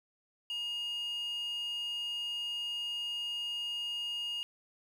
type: tone with high-pass filter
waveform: square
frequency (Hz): 950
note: A#5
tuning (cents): +33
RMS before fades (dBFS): -37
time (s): 0.5-4.43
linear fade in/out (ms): 0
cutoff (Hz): 2800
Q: 9.1
effects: none